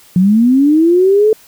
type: linear sweep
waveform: sine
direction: up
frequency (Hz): 174.61 to 440.8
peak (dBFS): -6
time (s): 0.16-1.33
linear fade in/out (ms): 2
effects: white hiss -44 dBFS RMS until 1.47 s